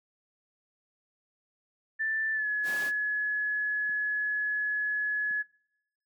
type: tone with pitch glide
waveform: sine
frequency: 1767 to 1697 Hz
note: A6 to G#6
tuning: +7 to +37 cents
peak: -27 dBFS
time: 1.99-5.43 s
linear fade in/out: 20 ms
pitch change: -70 cents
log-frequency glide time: 2.33-2.47 s
type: noise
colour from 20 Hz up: pink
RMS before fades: -40 dBFS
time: 2.63-2.92 s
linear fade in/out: 50 ms
type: clicks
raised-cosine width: 5 ms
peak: -33 dBFS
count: 2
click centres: 3.894 / 5.31 s
effects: noise-tail reverb RT60 0.8 s tail -24 dB re dry + high-pass 300 Hz 12 dB/octave